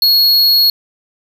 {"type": "tone", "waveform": "square", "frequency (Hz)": 4326, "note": "C#8", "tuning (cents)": -43, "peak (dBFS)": -8, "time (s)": [0.02, 0.7], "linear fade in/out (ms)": 2, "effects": ["7-bit"]}